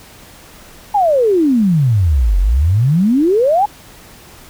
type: exponential two-way sweep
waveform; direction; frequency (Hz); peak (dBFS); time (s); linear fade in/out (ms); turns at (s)
sine; down then up; 861 to 43.65 to 861; -9; 0.94-3.66; 10; 2.39
effects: pink hiss -40 dBFS RMS until 4.49 s